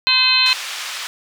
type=harmonic tone; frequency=514 Hz; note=C5; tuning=31 cents flat; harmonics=2 / 3 / 4 / 5 / 6 / 7 / 8; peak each=-24 / -26 / -27 / -17 / -21 / -24 / -15 dBFS; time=0.07-0.53 s; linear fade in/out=0 ms
type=band-pass noise; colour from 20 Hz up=white; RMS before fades=-28 dBFS; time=0.46-1.07 s; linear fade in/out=0 ms; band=1200 to 4500 Hz; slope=12 dB/octave
effects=none